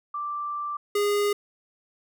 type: tone pair in turn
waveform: sine / square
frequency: 1174.7 / 410.5 Hz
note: D6 / G#4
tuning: 0 / -20 cents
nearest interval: octave + tritone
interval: 1820 cents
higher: first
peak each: -28 / -22 dBFS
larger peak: second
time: 0.14-0.77 / 0.95-1.33 s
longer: first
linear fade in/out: 5 ms
effects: none